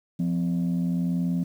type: tone pair together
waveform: sine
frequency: 174.61 / 255.4 Hz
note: F3 / C4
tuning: 0 / -42 cents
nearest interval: perfect fifth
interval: 658 cents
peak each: -22 / -27 dBFS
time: 0.19-1.44 s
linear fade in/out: 10 ms
effects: tanh soft clip ceiling -19 dBFS + 9-bit